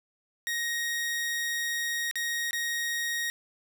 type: tone with dropouts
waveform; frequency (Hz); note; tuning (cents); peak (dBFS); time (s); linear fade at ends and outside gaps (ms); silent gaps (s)
sawtooth; 1875; A#6; +10; -25; 0.47-3.3; 0; 2.112-2.156 / 2.509-2.531
effects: 11-bit